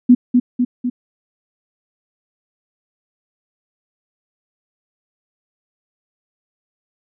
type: tone with echo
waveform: sine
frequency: 246.9 Hz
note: B3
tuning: in tune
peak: -4 dBFS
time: 0.09-0.15 s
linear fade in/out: 10 ms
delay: 250 ms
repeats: 3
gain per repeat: -4 dB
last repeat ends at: 0.9 s
effects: none